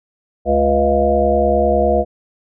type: harmonic tone with a mistuned harmonic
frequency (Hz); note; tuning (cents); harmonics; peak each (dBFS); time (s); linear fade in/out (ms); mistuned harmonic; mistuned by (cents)
69.9; C#2; +15; 1 / 3 / 5 / 7 / 9 / 10; -20 / -22 / -22 / -17 / -17 / -18; 0.45-2.05; 50; 3; +31
effects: none